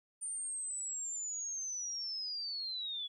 sine linear sweep, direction down, 9060 to 3371 Hz, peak -37 dBFS, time 0.21-3.08 s, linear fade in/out 20 ms, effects 13-bit

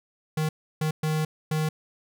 square tone bursts at uneven times, 155.56 Hz, D#3, in tune, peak -24 dBFS, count 4, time 0.37-0.49 / 0.81-0.91 / 1.03-1.25 / 1.51-1.69 s, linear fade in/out 5 ms, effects none

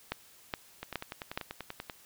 two click trains, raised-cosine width 0.3 ms, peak -16 / -22 dBFS, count 4 / 12, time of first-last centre 0.12-1.375 / 0.83-1.898 s, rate 2.39 / 10.3 Hz, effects white hiss -58 dBFS RMS until 2.05 s

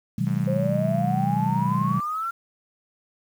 sine chord, G# minor seventh, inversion first, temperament just, 124.59 / 155.74 / 186.89 / 207.7 Hz, B2 / D#3 / F#3 / G#3, +16 / +2 / +18 / 0 cents, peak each -27 / -26 / -26 / -29 dBFS, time 0.18-2 s, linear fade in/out 5 ms
click train, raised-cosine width 0.5 ms, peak -28 dBFS, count 176, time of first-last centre 0.27-2.003 s, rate 101 Hz
sine exponential sweep, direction up, 520 to 1382 Hz, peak -25 dBFS, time 0.47-2.31 s, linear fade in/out 10 ms
effects 8-bit

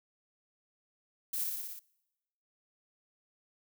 violet noise with echo, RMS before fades -35 dBFS, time 1.33-1.44 s, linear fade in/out 5 ms, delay 59 ms, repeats 6, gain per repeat -2 dB, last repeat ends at 1.794 s, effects noise-tail reverb RT60 1.0 s tail -25 dB re dry

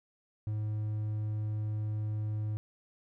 triangle tone, 106.8 Hz, G#2, 49 cents sharp, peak -29 dBFS, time 0.47-2.57 s, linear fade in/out 0 ms, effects none

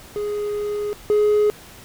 triangle tone pair in turn, 415.3 / 419.6 Hz, G#4 / G#4, 0 / +18 cents, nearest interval unison, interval 18 cents, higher second, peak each -20 / -11 dBFS, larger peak second, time 0.16-0.93 / 1.1-1.5 s, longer first, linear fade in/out 0 ms, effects tanh soft clip ceiling -8 dBFS + pink hiss -43 dBFS RMS until 1.84 s

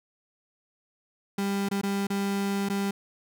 35% pulse tone with dropouts, 198.6 Hz, G3, 23 cents sharp, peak -24 dBFS, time 1.38-2.91 s, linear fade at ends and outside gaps 5 ms, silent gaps 1.688-1.712 / 1.814-1.833 / 2.07-2.101 / 2.688-2.698 s, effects none

